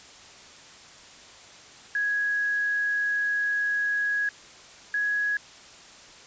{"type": "tone pair in turn", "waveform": "sine", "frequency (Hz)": [1663, 1669.9], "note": ["G#6", "G#6"], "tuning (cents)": [2, 9], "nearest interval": "unison", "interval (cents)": 7, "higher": "second", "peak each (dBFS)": [-23, -23], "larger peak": "neither", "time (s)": [[1.95, 4.29], [4.94, 5.37]], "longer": "first", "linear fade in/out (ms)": 2, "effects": ["white hiss -48 dBFS RMS until 6.26 s", "resampled to 16000 Hz"]}